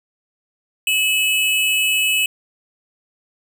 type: tone pair together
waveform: square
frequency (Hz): 2588 / 2960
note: E7 / F#7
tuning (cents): -32 / 0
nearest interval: major second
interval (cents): 232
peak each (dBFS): -18 / -20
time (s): 0.87-2.26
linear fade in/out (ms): 2
effects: none